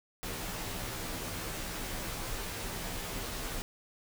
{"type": "noise with comb filter", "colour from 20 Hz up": "pink", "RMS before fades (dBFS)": -38, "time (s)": [0.23, 3.62], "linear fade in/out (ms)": 0, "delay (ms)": 14, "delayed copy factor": -1, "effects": []}